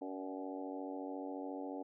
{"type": "harmonic tone with a mistuned harmonic", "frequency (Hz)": 94.2, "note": "F#2", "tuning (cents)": 32, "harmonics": [3, 4, 5, 6, 7, 8, 9], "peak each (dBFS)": [-43, -50, -48, -50, -53, -50, -53], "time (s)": [0.01, 1.83], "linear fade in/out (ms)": 10, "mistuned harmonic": 6, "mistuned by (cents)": 34, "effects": []}